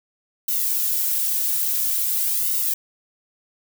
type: noise with flanger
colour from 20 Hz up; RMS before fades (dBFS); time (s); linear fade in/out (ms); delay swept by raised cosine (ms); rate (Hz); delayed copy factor
violet; -22; 0.48-2.74; 5; 1.2 to 3.8; 0.49; -0.8
effects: none